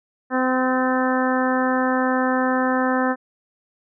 harmonic tone with a mistuned harmonic, 257.3 Hz, C4, 29 cents flat, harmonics 1 / 2 / 3 / 4 / 5 / 6 / 7, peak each -21 / -24 / -26 / -27 / -28 / -29 / -29 dBFS, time 0.3-3.16 s, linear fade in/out 50 ms, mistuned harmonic 7, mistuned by -21 cents, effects none

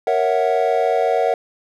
triangle chord, F# dominant seventh, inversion first, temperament equal, 466.2 / 554.4 / 659.3 / 740 Hz, A#4 / C#5 / E5 / F#5, 0 / 0 / 0 / 0 cents, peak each -18 / -20 / -19 / -18 dBFS, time 0.07-1.34 s, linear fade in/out 2 ms, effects none

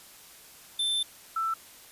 square / sine tone pair in turn, 3548 / 1329 Hz, A7 / E6, +14 / +14 cents, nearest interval octave + perfect fourth, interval 1700 cents, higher first, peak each -26 dBFS, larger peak neither, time 0.79-1.03 / 1.36-1.54 s, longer first, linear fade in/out 5 ms, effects white hiss -51 dBFS RMS until 1.91 s + resampled to 32000 Hz

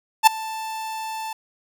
45% pulse tone with ADSR envelope, 882 Hz, A5, 4 cents sharp, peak -6 dBFS, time 0.23-1.33 s, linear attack 40 ms, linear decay 6 ms, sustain -22 dB, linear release 4 ms, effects none

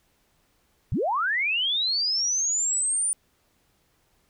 sine linear sweep, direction up, 69.4 to 9397 Hz, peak -22 dBFS, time 0.92-3.13 s, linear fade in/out 0 ms, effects pink hiss -67 dBFS RMS until 4.29 s

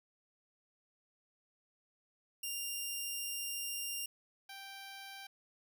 10% pulse tone pair in turn, 2794 / 784 Hz, F7 / G5, 0 / 0 cents, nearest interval octave + minor seventh, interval 2200 cents, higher first, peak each -29 / -39 dBFS, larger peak first, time 2.43-4.06 / 4.49-5.27 s, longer first, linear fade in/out 5 ms, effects none

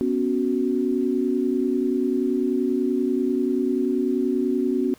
sine chord, B suspended second, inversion none, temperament equal, 246.9 / 277.2 / 370 Hz, B3 / C#4 / F#4, 0 / 0 / 0 cents, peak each -24 dBFS, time 0.01-4.94 s, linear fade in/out 0 ms, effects pink hiss -53 dBFS RMS until 4.98 s

